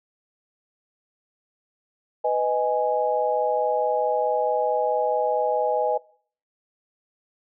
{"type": "chord", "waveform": "sine", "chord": "G# minor", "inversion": "first", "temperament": "just", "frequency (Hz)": [498.4, 623, 830.6], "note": ["B4", "D#5", "G#5"], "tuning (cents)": [16, 2, 0], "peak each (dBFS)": -24, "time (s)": [2.24, 5.98], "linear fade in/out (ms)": 10, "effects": ["noise-tail reverb RT60 0.5 s tail -22 dB re dry"]}